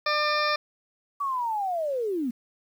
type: harmonic tone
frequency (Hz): 599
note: D5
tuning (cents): +34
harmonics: 1 / 2 / 3 / 4 / 6 / 7 / 8 / 9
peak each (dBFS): -29 / -26 / -30 / -31 / -36 / -37 / -35 / -35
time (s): 0.06-0.56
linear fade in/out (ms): 5
type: linear sweep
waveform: sine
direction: down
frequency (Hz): 1149 to 225.1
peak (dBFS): -25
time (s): 1.2-2.31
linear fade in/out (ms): 10
effects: 9-bit